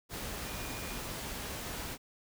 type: tone in noise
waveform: sine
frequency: 2431 Hz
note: D#7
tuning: 41 cents flat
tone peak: -50 dBFS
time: 0.44-1 s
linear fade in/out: 50 ms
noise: pink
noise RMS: -40 dBFS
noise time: 0.09-1.98 s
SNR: -13 dB
effects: none